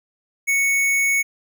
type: tone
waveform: square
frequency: 2217 Hz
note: C#7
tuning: in tune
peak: -17 dBFS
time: 0.47-1.23 s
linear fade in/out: 20 ms
effects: none